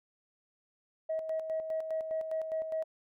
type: tone with tremolo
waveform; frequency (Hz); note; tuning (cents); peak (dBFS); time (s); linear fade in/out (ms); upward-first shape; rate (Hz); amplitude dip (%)
sine; 638; D#5; +43; -29; 1.09-2.84; 10; square; 4.9; 55
effects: tanh soft clip ceiling -26 dBFS